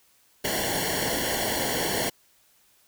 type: noise with comb filter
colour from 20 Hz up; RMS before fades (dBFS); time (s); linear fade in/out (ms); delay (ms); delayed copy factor
pink; -27; 0.44-2.1; 10; 0.8; -0.9
effects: white hiss -62 dBFS RMS until 2.87 s